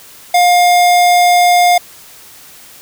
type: tone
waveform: square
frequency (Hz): 709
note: F5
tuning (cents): +26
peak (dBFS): -7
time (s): 0.34-1.78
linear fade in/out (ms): 5
effects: white hiss -38 dBFS RMS until 2.81 s